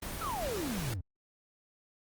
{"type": "noise", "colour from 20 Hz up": "pink", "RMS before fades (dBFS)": -39, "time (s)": [0.02, 0.94], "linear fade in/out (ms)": 5}
{"type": "exponential sweep", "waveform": "triangle", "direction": "down", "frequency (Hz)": [1396.9, 82.41], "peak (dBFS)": -32, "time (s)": [0.21, 1.01], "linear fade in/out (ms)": 5}
{"effects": ["Opus 24 kbps"]}